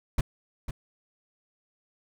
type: noise with echo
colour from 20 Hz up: brown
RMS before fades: -22 dBFS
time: 0.18-0.21 s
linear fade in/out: 5 ms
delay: 500 ms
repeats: 1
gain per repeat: -10 dB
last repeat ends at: 0.71 s
effects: none